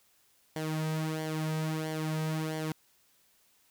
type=tone with flanger; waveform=sawtooth; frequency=157 Hz; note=D#3; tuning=16 cents sharp; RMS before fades=-33 dBFS; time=0.56-2.72 s; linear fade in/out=0 ms; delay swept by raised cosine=0.77 to 2.87 ms; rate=1.5 Hz; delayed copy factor=-0.65; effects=white hiss -67 dBFS RMS until 3.7 s